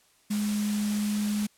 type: tone in noise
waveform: sine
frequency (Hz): 208.6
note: G#3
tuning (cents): +8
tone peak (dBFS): -25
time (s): 0.3-1.47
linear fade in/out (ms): 10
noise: white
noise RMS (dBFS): -37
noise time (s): 0.3-1.47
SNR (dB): +9
effects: white hiss -63 dBFS RMS until 1.57 s + low-pass 11000 Hz 12 dB/octave